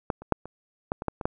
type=clicks; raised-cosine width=1 ms; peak=-11 / -28 / -6 / -25 / -12 / -19 / -12 / -19 / -10 dBFS; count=9; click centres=0.102 / 0.22 / 0.323 / 0.456 / 0.919 / 1.021 / 1.083 / 1.212 / 1.255 s; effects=none